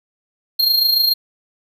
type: tone with amplitude modulation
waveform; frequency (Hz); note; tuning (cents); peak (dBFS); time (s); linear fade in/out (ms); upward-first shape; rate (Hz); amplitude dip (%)
square; 4220; C8; +14; -11; 0.59-1.14; 10; sine; 26.9; 55
effects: none